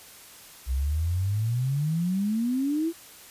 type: exponential sweep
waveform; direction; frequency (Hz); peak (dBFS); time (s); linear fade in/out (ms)
sine; up; 61.74 to 341.3; -23; 0.66-2.93; 50
effects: white hiss -48 dBFS RMS until 3.3 s + resampled to 32000 Hz